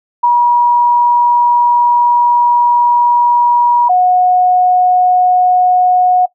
sine tone pair in turn, 961 / 728.7 Hz, B5 / F#5, -48 / -27 cents, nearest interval perfect fourth, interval 479 cents, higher first, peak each -6 dBFS, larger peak neither, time 0.23-3.89 / 3.89-6.26 s, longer first, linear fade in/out 10 ms, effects noise-tail reverb RT60 0.1 s tail -18 dB re dry

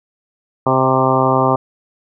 harmonic tone with a mistuned harmonic, 131.3 Hz, C3, 6 cents sharp, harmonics 1 / 2 / 3 / 4 / 5 / 6 / 7 / 8 / 9, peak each -20 / -20 / -20 / -20 / -20 / -20 / -20 / -20 / -20 dBFS, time 0.66-1.56 s, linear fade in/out 5 ms, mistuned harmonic 5, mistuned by -19 cents, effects none

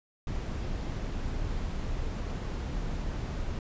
brown noise, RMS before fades -33 dBFS, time 0.27-3.59 s, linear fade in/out 2 ms, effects resampled to 16000 Hz

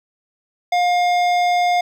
sine tone with hard clipping, 710 Hz, F5, 28 cents sharp, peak -16 dBFS, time 0.72-1.81 s, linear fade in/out 5 ms, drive 13 dB, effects none

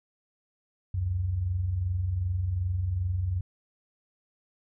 sine tone pair together, 69.3 / 91.92 Hz, C#2 / F#2, 0 / -11 cents, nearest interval perfect fourth, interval 489 cents, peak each -35 / -26 dBFS, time 0.94-3.41 s, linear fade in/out 5 ms, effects none

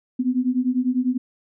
sine beating tone pair, 246.6 / 256.6 Hz, B3 / C4, -2 / -34 cents, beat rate 10 Hz, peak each -22 / -21 dBFS, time 0.19-1.18 s, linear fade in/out 10 ms, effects none

